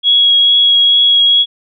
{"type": "tone with vibrato", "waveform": "sine", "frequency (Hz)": 3322, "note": "G#7", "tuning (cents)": 0, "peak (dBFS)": -6, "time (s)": [0.03, 1.46], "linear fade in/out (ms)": 50, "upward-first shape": "triangle", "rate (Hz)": 2.3, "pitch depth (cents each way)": 12, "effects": []}